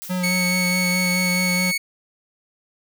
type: noise with exponential decay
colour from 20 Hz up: blue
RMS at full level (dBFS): -32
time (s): 0.02-0.58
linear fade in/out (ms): 0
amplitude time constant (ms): 120
type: tone with vibrato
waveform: square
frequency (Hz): 181.1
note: F#3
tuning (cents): -37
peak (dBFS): -22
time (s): 0.09-1.72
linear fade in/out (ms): 20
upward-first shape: sine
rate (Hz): 4.7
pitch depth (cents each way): 20
type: tone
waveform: sawtooth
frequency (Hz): 2217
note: C#7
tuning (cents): 0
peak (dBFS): -17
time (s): 0.23-1.78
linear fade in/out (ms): 10
effects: none